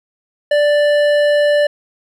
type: tone with hard clipping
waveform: sine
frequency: 587.3 Hz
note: D5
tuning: in tune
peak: -12 dBFS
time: 0.51-1.67 s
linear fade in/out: 5 ms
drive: 11 dB
effects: none